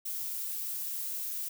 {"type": "noise", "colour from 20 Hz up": "violet", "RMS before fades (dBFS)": -36, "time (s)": [0.05, 1.49], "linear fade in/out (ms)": 10, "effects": []}